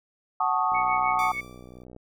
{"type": "chord", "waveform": "sine", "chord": "D# half-diminished seventh", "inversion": "first", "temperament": "equal with one note detuned", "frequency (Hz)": [742.6, 880, 1108.7, 1244.5], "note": ["F#5", "A5", "C#6", "D#6"], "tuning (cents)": [6, 0, 0, 0], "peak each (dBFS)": -27, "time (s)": [0.4, 1.32], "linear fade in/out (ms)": 5}
{"type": "click train", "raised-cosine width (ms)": 2, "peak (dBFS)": -32, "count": 78, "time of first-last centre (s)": [0.72, 1.964], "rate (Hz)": 61.9}
{"type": "tone with tremolo", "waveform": "sine", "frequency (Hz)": 2217, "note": "C#7", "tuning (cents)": 0, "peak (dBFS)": -26, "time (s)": [0.74, 1.41], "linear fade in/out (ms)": 10, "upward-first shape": "triangle", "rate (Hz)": 6.5, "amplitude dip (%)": 95}
{"type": "tone with exponential decay", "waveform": "sawtooth", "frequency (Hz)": 1169, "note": "D6", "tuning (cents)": -8, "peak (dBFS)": -28, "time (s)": [1.19, 1.84], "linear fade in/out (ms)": 1, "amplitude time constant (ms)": 140}
{"effects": []}